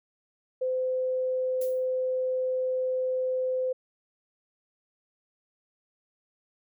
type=tone; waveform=sine; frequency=513 Hz; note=C5; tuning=34 cents flat; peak=-25 dBFS; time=0.61-3.73 s; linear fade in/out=10 ms
type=noise with exponential decay; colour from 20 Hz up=violet; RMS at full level=-37 dBFS; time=1.61-1.86 s; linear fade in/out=5 ms; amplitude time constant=54 ms
effects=none